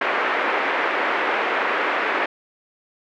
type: band-pass noise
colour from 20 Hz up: white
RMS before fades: -22 dBFS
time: 0.01-2.26 s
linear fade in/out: 5 ms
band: 320 to 2100 Hz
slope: 24 dB/octave
effects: none